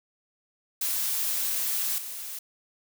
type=noise with level steps; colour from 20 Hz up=blue; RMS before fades=-28 / -37 dBFS; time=0.81-2.39 s; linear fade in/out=5 ms; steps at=1.98 s; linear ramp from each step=2 ms; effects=none